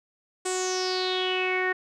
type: tone with low-pass filter sweep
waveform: sawtooth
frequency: 370 Hz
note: F#4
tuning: in tune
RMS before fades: -27 dBFS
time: 0.45-1.73 s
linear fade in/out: 10 ms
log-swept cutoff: 8300 to 1800 Hz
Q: 6.9
effects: none